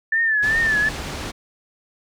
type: tone with vibrato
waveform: sine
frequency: 1760 Hz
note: A6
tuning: in tune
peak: -16 dBFS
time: 0.12-0.89 s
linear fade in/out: 5 ms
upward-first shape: triangle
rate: 2.6 Hz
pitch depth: 91 cents each way
type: low-pass noise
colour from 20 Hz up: pink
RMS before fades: -30 dBFS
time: 0.42-1.32 s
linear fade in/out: 20 ms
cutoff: 6400 Hz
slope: 12 dB/octave
effects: none